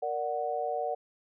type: chord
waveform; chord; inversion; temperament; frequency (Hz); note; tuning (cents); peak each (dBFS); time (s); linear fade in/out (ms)
sine; Bb augmented; none; equal; 466.2 / 587.3 / 740; Bb4 / D5 / F#5; 0 / 0 / 0; -35 / -34 / -32; 0.02-0.95; 10
effects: none